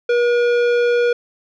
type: tone with tanh clipping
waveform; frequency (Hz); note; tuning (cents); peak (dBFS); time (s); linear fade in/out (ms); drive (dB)
triangle; 480.2; B4; -49; -15; 0.09-1.13; 5; 18
effects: none